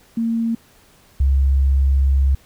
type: tone pair in turn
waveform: sine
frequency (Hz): 228.9 / 67.9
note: A#3 / C#2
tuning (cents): -31 / -35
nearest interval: octave + major sixth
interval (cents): 2104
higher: first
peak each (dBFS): -17 / -12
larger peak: second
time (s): 0.17-0.55 / 1.2-2.35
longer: second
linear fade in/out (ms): 5
effects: pink hiss -52 dBFS RMS until 2.45 s